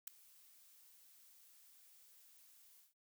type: noise with ADSR envelope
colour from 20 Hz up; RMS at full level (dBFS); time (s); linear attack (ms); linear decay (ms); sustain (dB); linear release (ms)
blue; -41; 0.07-2.94; 7; 4; -24; 150
effects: none